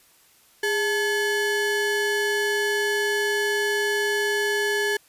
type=ring-modulated tone; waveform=square; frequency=648 Hz; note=E5; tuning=30 cents flat; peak=-19 dBFS; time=0.63-4.97 s; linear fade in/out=5 ms; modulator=1060 Hz; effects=white hiss -57 dBFS RMS until 5.08 s + resampled to 32000 Hz